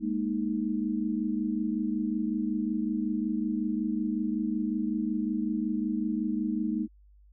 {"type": "chord", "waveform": "sine", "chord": "Ab suspended second", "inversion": "none", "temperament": "equal", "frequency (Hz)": [207.7, 233.1, 311.1], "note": ["Ab3", "Bb3", "Eb4"], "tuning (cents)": [0, 0, 0], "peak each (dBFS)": -31, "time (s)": [0, 6.88], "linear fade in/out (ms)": 50, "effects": ["added 50 Hz sine -54 dBFS peak until 7.32 s"]}